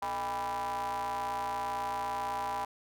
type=ring-modulated tone; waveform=square; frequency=92.5 Hz; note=F#2; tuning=in tune; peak=-30 dBFS; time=0.02-2.65 s; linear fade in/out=5 ms; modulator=896 Hz; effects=none